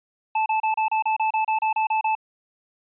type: tone bursts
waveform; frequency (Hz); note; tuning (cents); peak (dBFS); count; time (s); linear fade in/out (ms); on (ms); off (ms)
square; 874; A5; -12; -20; 13; 0.35-2.152; 5; 110; 31
effects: resampled to 8000 Hz